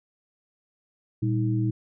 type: tone cluster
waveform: sine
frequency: 118.5 / 200.1 / 317.2 Hz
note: A#2 / G3 / D#4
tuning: +29 / +36 / +33 cents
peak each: -23 / -32 / -28 dBFS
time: 1.22-1.71 s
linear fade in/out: 10 ms
effects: none